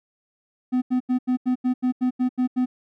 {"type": "tone bursts", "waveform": "triangle", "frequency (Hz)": 252.3, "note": "B3", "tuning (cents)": 37, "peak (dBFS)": -16, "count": 11, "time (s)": [0.72, 2.66], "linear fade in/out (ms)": 20, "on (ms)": 100, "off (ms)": 84, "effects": []}